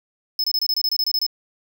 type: tone bursts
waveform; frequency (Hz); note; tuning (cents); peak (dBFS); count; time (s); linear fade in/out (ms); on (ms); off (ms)
square; 5200; E8; -24; -19; 12; 0.39-1.265; 2; 50; 25
effects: none